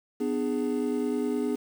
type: chord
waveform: triangle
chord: G# diminished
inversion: first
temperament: just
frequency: 249.2 / 299 / 415.3 Hz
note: B3 / D4 / G#4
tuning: +16 / +31 / 0 cents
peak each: -27 / -29 / -28 dBFS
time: 0.2-1.56 s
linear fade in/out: 10 ms
effects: 8-bit